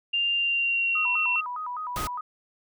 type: tone with pitch glide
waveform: sine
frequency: 2794 to 2716 Hz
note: F7 to F7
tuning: 0 to -49 cents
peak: -22 dBFS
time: 0.13-1.41 s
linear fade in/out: 10 ms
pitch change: -49 cents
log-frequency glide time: 0.33-1.2 s
type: tone with vibrato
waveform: sine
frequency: 1108.7 Hz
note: C#6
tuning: in tune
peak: -30 dBFS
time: 0.95-2.21 s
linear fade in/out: 5 ms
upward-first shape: square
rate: 4.9 Hz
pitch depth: 210 cents each way
type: noise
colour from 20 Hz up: pink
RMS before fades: -32 dBFS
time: 1.96-2.07 s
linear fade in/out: 0 ms
effects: none